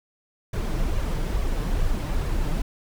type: noise with flanger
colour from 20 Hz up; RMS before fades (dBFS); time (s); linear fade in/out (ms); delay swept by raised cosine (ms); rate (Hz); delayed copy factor
brown; -24; 0.53-2.62; 5; 1.7 to 6.8; 2.3; +0.6
effects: none